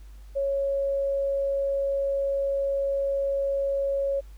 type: tone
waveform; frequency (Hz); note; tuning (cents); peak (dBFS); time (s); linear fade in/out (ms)
sine; 553; C#5; -4; -23; 0.35-4.21; 20
effects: added 50 Hz sine -42 dBFS peak until 4.37 s + pink hiss -61 dBFS RMS until 4.37 s